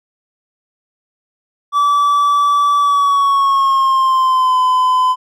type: tone with pitch glide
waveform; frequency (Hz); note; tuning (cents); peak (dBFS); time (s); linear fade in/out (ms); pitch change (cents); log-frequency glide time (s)
triangle; 1154 to 1016.3; D6 to B5; -31 to +49; -8; 1.72-5.16; 50; -220; 2.79-4.58
effects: none